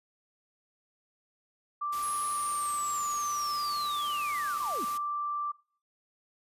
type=tone; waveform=sine; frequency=1174.7 Hz; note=D6; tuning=in tune; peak=-30 dBFS; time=1.81-5.52 s; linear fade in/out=10 ms
type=noise; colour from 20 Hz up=white; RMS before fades=-43 dBFS; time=1.92-4.98 s; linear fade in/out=10 ms
type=linear sweep; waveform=sine; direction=down; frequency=10940 to 185 Hz; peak=-36 dBFS; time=2.02-4.85 s; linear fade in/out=10 ms
effects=noise-tail reverb RT60 0.5 s tail -23 dB re dry + resampled to 32000 Hz